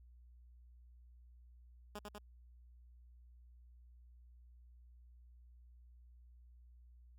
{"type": "tone with echo", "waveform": "10% pulse", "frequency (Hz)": 207.7, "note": "G#3", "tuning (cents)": 0, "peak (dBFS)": -36, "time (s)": [1.95, 1.99], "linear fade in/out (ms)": 5, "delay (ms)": 97, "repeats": 2, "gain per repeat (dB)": -2, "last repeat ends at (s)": 2.184, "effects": ["added 60 Hz sine -58 dBFS peak until 7.18 s"]}